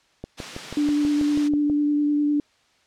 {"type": "click train", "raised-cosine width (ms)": 2, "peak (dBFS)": -19, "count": 10, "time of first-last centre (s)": [0.24, 1.699], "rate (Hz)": 6.17}
{"type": "high-pass noise", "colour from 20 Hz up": "white", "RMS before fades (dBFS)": -34, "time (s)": [0.37, 1.49], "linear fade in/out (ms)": 20, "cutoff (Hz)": 120, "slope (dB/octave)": 96}
{"type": "tone with vibrato", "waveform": "sine", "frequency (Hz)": 293.7, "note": "D4", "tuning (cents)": 0, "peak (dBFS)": -18, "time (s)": [0.77, 2.4], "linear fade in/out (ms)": 2, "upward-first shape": "sine", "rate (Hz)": 9.9, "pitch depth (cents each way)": 12}
{"effects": ["white hiss -61 dBFS RMS until 2.86 s", "low-pass 5000 Hz 12 dB/octave"]}